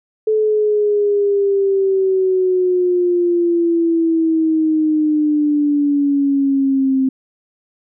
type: exponential sweep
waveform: sine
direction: down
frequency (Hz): 434.9 to 263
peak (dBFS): -12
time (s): 0.27-7.09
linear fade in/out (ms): 5
effects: none